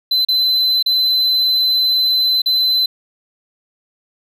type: tone with dropouts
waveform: triangle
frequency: 4043 Hz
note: B7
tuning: 40 cents sharp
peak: -11 dBFS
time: 0.11-2.86 s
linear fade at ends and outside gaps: 5 ms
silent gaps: 0.25-0.285 / 0.827-0.86 / 2.419-2.459 s
effects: none